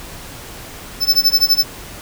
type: tone with tremolo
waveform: square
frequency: 5274 Hz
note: E8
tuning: in tune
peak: -8 dBFS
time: 1-1.65 s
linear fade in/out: 50 ms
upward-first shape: sine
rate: 12 Hz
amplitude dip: 95%
effects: pink hiss -34 dBFS RMS until 2.01 s